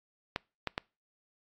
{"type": "clicks", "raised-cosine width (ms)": 0.3, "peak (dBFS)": -15, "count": 3, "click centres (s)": [0.361, 0.673, 0.779], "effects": ["noise-tail reverb RT60 0.3 s tail -25 dB re dry", "AAC 64 kbps"]}